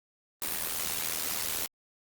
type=noise with amplitude modulation; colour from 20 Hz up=white; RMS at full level=-29 dBFS; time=0.42-1.66 s; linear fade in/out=0 ms; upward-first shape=sine; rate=80 Hz; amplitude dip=80%; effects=Opus 32 kbps